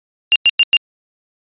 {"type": "tone bursts", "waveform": "sine", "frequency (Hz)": 2794, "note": "F7", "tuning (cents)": 0, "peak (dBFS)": -7, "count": 4, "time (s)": [0.32, 0.768], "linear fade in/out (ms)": 0, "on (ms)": 37, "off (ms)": 100, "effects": ["resampled to 8000 Hz"]}